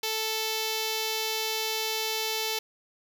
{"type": "tone with notch filter", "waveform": "5% pulse", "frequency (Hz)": 440, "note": "A4", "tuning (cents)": 0, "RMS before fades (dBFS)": -30, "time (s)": [0.03, 2.59], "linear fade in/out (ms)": 5, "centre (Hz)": 1500, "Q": 1.2, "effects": []}